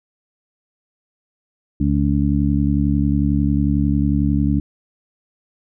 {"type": "harmonic tone", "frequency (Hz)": 71.1, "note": "C#2", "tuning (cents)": 45, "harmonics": [1, 2, 3, 4], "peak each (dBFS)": [-20, -20, -20, -20], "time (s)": [1.8, 4.6], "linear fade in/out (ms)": 5, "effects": []}